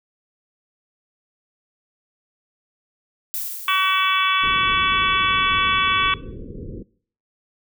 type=noise with exponential decay; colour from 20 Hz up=violet; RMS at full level=-25 dBFS; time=3.34-4.63 s; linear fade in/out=0 ms; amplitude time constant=280 ms
type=harmonic tone; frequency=378.7 Hz; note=F#4; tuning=40 cents sharp; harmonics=3 / 4 / 5 / 6 / 7 / 8 / 9; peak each=-19 / -26 / -32 / -25 / -25 / -30 / -25 dBFS; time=3.68-6.14 s; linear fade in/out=2 ms
type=low-pass noise; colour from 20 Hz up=pink; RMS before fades=-34 dBFS; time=4.42-6.83 s; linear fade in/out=10 ms; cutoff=510 Hz; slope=96 dB/octave
effects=noise-tail reverb RT60 0.5 s tail -21 dB re dry